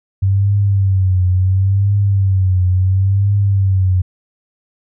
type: tone with vibrato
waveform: sine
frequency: 96 Hz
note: G2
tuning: 36 cents flat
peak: -10 dBFS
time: 0.22-4.02 s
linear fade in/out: 10 ms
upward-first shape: triangle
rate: 0.72 Hz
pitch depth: 99 cents each way
effects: none